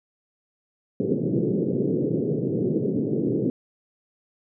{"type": "band-pass noise", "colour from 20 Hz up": "white", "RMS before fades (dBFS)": -24, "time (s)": [1, 3.5], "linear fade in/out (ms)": 0, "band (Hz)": [120, 450], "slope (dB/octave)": 48, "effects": []}